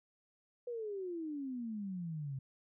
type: exponential sweep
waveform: sine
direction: down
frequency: 493.9 to 130.81 Hz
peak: -38 dBFS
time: 0.67-2.39 s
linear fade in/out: 5 ms
effects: none